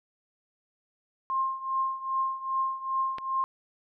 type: tone with tremolo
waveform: sine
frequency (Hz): 1061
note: C6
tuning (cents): +24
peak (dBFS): -23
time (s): 1.3-3.44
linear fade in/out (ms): 0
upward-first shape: triangle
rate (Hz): 2.5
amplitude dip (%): 85
type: click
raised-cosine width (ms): 0.3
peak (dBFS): -21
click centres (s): 3.184
effects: none